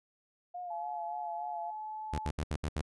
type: tone with vibrato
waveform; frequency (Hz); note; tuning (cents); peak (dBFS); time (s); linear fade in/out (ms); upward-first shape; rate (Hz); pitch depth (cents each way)
sine; 702; F5; +9; -38; 0.54-1.71; 10; sine; 3.5; 43
type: tone with pitch glide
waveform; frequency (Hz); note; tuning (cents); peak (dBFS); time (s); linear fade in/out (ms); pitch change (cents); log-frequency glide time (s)
sine; 854 to 863.9; G#5 to A5; +48 to -32; -38; 0.7-2.3; 10; +20; 1.57-2.02
type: tone bursts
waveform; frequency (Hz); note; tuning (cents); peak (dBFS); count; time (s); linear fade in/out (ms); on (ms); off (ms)
sawtooth; 75.5; D2; +48; -28; 6; 2.13-2.813; 0; 53; 73
effects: resampled to 24000 Hz